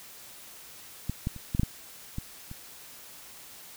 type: clicks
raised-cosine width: 5 ms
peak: -17 / -16 / -29 / -16 / -10 / -14 / -20 / -28 dBFS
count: 8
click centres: 1.096 / 1.271 / 1.363 / 1.549 / 1.596 / 1.633 / 2.184 / 2.514 s
effects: white hiss -48 dBFS RMS until 3.76 s